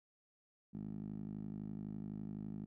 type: tone with band-pass filter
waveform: 10% pulse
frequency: 51.91 Hz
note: G#1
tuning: in tune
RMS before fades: -45 dBFS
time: 0.73-2.66 s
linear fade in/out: 20 ms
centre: 200 Hz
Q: 2.7
effects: none